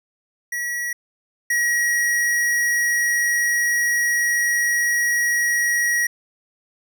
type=tone pair in turn; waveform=square; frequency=1925 / 1906.2 Hz; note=B6 / A#6; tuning=-45 / +38 cents; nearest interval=unison; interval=17 cents; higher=first; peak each=-24 / -18 dBFS; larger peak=second; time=0.52-0.93 / 1.5-6.07 s; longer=second; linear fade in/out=5 ms; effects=none